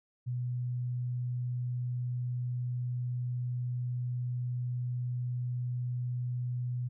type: tone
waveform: sine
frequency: 123.47 Hz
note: B2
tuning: in tune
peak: -31 dBFS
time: 0.26-6.89 s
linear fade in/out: 20 ms
effects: none